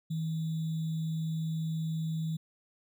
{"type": "tone with sample-and-hold", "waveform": "sine", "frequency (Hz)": 160.4, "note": "E3", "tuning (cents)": -47, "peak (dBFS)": -30, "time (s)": [0.1, 2.37], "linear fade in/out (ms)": 10, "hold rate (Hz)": 3675, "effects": []}